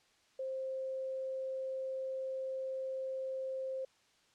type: tone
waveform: sine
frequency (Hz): 527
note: C5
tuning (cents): +12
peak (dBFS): -36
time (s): 0.39-3.85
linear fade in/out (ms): 5
effects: white hiss -69 dBFS RMS until 4.34 s + low-pass 6000 Hz 12 dB/octave